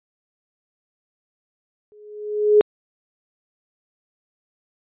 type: tone with exponential growth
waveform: sine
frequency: 420 Hz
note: G#4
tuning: 19 cents sharp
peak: -7 dBFS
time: 1.92-2.61 s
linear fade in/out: 0 ms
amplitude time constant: 150 ms
effects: resampled to 8000 Hz